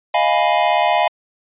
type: chord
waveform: square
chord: F half-diminished seventh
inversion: third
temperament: equal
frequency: 622.3 / 698.5 / 830.6 / 987.8 Hz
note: Eb5 / F5 / Ab5 / Cb6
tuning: 0 / 0 / 0 / 0 cents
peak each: -21 / -18 / -19 / -22 dBFS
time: 0.14-1.08 s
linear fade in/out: 5 ms
effects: resampled to 8000 Hz